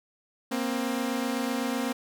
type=tone pair together; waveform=sawtooth; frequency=236.6 / 264.5 Hz; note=A#3 / C4; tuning=+26 / +19 cents; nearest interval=major second; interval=193 cents; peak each=-26 dBFS; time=0.51-1.93 s; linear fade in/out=10 ms; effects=none